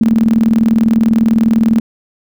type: tone with tremolo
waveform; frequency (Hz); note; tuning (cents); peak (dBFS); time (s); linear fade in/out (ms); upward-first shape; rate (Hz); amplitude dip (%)
sine; 224.1; A3; +32; -5; 0.01-1.8; 2; square; 20; 65
effects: none